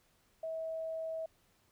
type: tone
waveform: sine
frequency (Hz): 646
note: E5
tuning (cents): -35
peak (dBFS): -36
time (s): 0.43-1.26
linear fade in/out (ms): 5
effects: pink hiss -71 dBFS RMS until 1.71 s